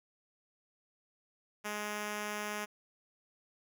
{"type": "tone", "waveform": "5% pulse", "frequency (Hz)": 209.2, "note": "G#3", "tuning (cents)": 13, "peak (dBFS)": -25, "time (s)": [1.64, 2.66], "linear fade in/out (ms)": 20, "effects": []}